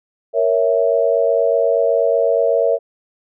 sine chord, A# diminished, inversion none, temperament equal, 466.2 / 554.4 / 659.3 Hz, A#4 / C#5 / E5, 0 / 0 / 0 cents, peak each -17 dBFS, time 0.33-2.79 s, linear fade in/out 50 ms, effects none

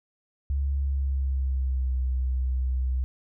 sine tone with pitch glide, 69.3 to 63.92 Hz, C#2 to C2, 0 to -40 cents, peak -23 dBFS, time 0.5-3.04 s, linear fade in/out 0 ms, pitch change -140 cents, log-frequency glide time 0.76-1.97 s, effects none

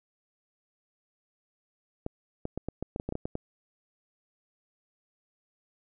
clicks, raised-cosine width 2 ms, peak -19 dBFS, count 12, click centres 2.064 / 2.454 / 2.576 / 2.686 / 2.826 / 2.961 / 2.999 / 3.09 / 3.124 / 3.154 / 3.255 / 3.354 s, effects none

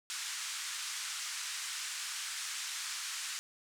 white band-pass noise, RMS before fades -40 dBFS, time 0.1-3.39 s, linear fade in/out 0 ms, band 1200 to 8400 Hz, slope 24 dB/octave, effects none

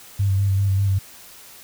sine tone with vibrato, 98 Hz, G2, in tune, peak -16 dBFS, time 0.19-0.99 s, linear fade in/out 10 ms, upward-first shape square, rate 5.1 Hz, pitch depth 27 cents each way, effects white hiss -44 dBFS RMS until 1.63 s

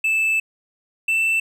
triangle tone pair in turn, 2632 / 2663 Hz, E7 / E7, -3 / +17 cents, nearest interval unison, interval 20 cents, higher second, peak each -15 dBFS, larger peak neither, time 0.04-0.4 / 1.08-1.4 s, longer first, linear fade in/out 5 ms, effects none

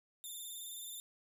5% pulse tone with vibrato, 3576 Hz, A7, 27 cents sharp, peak -37 dBFS, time 0.24-1 s, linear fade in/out 0 ms, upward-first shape square, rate 19 Hz, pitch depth 32 cents each way, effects none

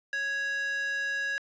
square tone with high-pass filter, 554.4 Hz, C#5, in tune, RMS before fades -31 dBFS, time 0.13-1.38 s, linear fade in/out 0 ms, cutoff 1600 Hz, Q 4.2, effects resampled to 16000 Hz + 10-bit

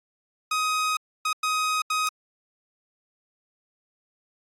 sawtooth tone bursts at uneven times, 1257 Hz, D#6, 17 cents sharp, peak -19 dBFS, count 4, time 0.51-0.97 / 1.25-1.33 / 1.43-1.82 / 1.9-2.09 s, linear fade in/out 5 ms, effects low-pass 10000 Hz 12 dB/octave + AAC 64 kbps

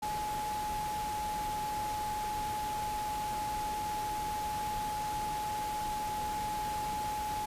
sine tone in noise, 847 Hz, G#5, 34 cents sharp, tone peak -33 dBFS, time 0.02-7.46 s, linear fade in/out 10 ms, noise pink, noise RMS -42 dBFS, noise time 0.02-7.46 s, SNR +6 dB, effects resampled to 32000 Hz

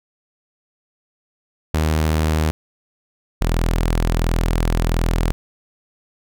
sawtooth tone pair in turn, 78.2 / 41.43 Hz, D#2 / E1, +9 / +9 cents, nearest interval major seventh, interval 1100 cents, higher first, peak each -12 dBFS, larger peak neither, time 1.74-2.51 / 3.41-5.32 s, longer second, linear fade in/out 0 ms, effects none

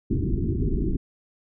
pink low-pass noise, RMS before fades -24 dBFS, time 0.1-0.97 s, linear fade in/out 10 ms, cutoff 400 Hz, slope 96 dB/octave, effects none

